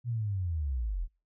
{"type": "linear sweep", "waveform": "sine", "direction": "down", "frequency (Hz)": [123.4, 36.71], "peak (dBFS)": -29, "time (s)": [0.04, 1.08], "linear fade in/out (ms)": 50, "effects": ["noise-tail reverb RT60 0.3 s tail -25 dB re dry"]}